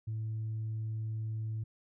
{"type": "tone", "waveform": "sine", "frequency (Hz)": 110, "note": "A2", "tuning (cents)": 0, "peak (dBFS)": -32, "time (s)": [0.07, 1.64], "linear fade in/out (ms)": 10, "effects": ["tanh soft clip ceiling -31 dBFS"]}